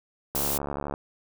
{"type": "noise", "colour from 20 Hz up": "blue", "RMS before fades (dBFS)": -28, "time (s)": [0.35, 0.58], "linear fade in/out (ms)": 5}
{"type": "click train", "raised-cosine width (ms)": 1, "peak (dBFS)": -17, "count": 43, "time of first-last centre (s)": [0.35, 0.939], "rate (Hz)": 71.3}
{"effects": []}